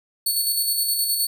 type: tone with tremolo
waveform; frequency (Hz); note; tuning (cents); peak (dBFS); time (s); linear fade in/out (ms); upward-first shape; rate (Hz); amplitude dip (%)
10% pulse; 4435; C#8; 0; -12; 0.26-1.27; 5; square; 9.6; 35
effects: none